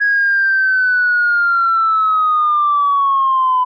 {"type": "linear sweep", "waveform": "sine", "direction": "down", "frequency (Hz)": [1661.2, 1000], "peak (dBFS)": -10, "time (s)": [0, 3.65], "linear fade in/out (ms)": 20, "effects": ["tanh soft clip ceiling -6 dBFS"]}